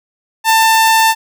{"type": "tone", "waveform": "sawtooth", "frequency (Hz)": 892, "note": "A5", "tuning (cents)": 23, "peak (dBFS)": -4, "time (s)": [0.44, 1.15], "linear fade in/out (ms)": 50, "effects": []}